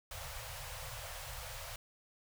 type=band-stop noise; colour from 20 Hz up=pink; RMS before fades=-45 dBFS; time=0.11-1.76 s; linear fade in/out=2 ms; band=140 to 490 Hz; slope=96 dB/octave; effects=none